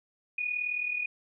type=tone with amplitude modulation; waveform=sine; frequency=2463 Hz; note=D#7; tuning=18 cents flat; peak=-26 dBFS; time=0.38-1.06 s; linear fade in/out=5 ms; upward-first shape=sine; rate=39 Hz; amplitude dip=65%; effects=none